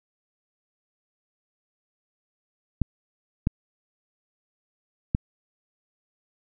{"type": "clicks", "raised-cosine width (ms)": 5, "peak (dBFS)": -9, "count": 3, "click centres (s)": [2.817, 3.471, 5.149], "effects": []}